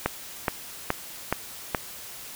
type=click train; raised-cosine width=0.5 ms; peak=-7 dBFS; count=5; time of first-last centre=0.06-1.748 s; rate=2.37 Hz; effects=white hiss -41 dBFS RMS until 2.35 s